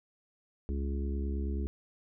harmonic tone, 69.3 Hz, C#2, in tune, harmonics 1 / 3 / 4 / 5 / 6, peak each -31 / -40 / -44 / -43 / -46 dBFS, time 0.69-1.67 s, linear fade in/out 0 ms, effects none

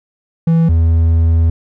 triangle tone pair in turn, 164.81 / 82.26 Hz, E3 / E2, 0 / -3 cents, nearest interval octave, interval 1203 cents, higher first, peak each -6 dBFS, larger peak neither, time 0.47-0.69 / 0.69-1.5 s, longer second, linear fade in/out 5 ms, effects none

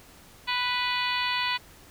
harmonic tone, 493.9 Hz, B4, in tune, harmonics 2 / 3 / 4 / 5 / 6 / 7 / 8 / 9, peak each -30 / -36 / -32 / -32 / -34 / -35 / -37 / -36 dBFS, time 0.47-1.58 s, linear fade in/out 20 ms, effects pink hiss -52 dBFS RMS until 1.9 s

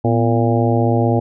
harmonic tone with a mistuned harmonic, 115.6 Hz, A#2, 14 cents flat, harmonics 1 / 2 / 3 / 4 / 5 / 6 / 7, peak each -16 / -19 / -21 / -22 / -23 / -24 / -24 dBFS, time 0.04-1.2 s, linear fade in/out 10 ms, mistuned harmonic 2, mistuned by +100 cents, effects none

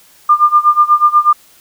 sine tone with tremolo, 1200 Hz, D6, 37 cents sharp, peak -3 dBFS, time 0.29-1.33 s, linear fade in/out 5 ms, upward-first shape sine, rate 8.2 Hz, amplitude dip 90%, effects white hiss -46 dBFS RMS until 1.6 s

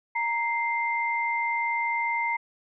sine tone pair together, 932.3 / 2093 Hz, A#5 / C7, 0 / 0 cents, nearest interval octave + major second, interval 1400 cents, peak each -27 dBFS, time 0.15-2.37 s, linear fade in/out 10 ms, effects none

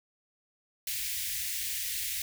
white band-stop noise, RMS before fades -34 dBFS, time 0.87-2.22 s, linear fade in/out 2 ms, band 100 to 1800 Hz, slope 48 dB/octave, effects none

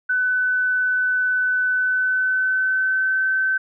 sine tone with pitch glide, 1503 to 1535.5 Hz, F#6 to G6, +27 to -36 cents, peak -17 dBFS, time 0.09-3.58 s, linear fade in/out 10 ms, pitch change +37 cents, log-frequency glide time 1.68-3.26 s, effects none

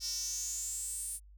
square tone with high-pass filter sweep, 206 Hz, G#3, 14 cents flat, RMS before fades -38 dBFS, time 0-1.2 s, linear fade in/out 50 ms, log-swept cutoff 5300 to 9500 Hz, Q 7.2, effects added 50 Hz sine -53 dBFS peak until 1.37 s

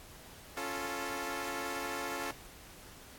10% pulse chord, Db augmented, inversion none, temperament equal, 277.2 / 349.2 / 440 Hz, Db4 / F4 / A4, 0 / 0 / 0 cents, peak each -32 dBFS, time 0.57-2.31 s, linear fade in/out 2 ms, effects pink hiss -53 dBFS RMS until 3.18 s + AAC 64 kbps

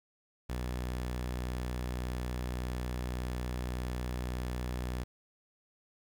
sawtooth tone, 61.74 Hz, B1, in tune, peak -30 dBFS, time 0.49-5.04 s, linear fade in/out 10 ms, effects 10-bit

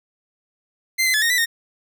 sawtooth tone with pitch steps, 2078 / 2046 / 1720 / 1853 / 1977 / 1845 Hz, C7 / C7 / A6 / A#6 / B6 / A#6, -12 / -39 / -40 / -11 / +1 / -18 cents, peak -13 dBFS, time 0.98-1.46 s, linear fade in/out 20 ms, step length 80 ms, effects none

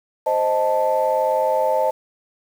sine chord, A diminished, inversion first, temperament equal, 523.3 / 622.3 / 880 Hz, C5 / Eb5 / A5, 0 / 0 / 0 cents, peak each -20 dBFS, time 0.26-1.91 s, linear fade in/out 10 ms, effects tanh soft clip ceiling -8 dBFS + 7-bit

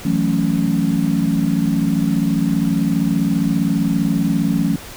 sine chord, F# minor seventh, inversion third, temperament equal, 164.81 / 185 / 220 / 277.2 Hz, E3 / F#3 / A3 / C#4, 0 / 0 / 0 / 0 cents, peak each -20 dBFS, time 0.05-4.76 s, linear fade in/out 5 ms, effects pink hiss -35 dBFS RMS until 4.96 s

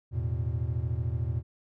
triangle chord, E suspended fourth, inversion none, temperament equal, 82.41 / 110 / 123.47 Hz, E2 / A2 / B2, 0 / 0 / 0 cents, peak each -30 dBFS, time 0.11-1.43 s, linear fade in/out 50 ms, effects none

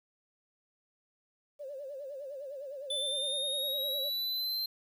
sine tone with vibrato, 554.4 Hz, C#5, in tune, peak -39 dBFS, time 1.59-4.1 s, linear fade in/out 20 ms, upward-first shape sine, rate 9.8 Hz, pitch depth 110 cents each way
square linear sweep, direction up, 3499 to 4137 Hz, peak -32 dBFS, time 2.9-4.66 s, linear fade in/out 5 ms
effects 11-bit

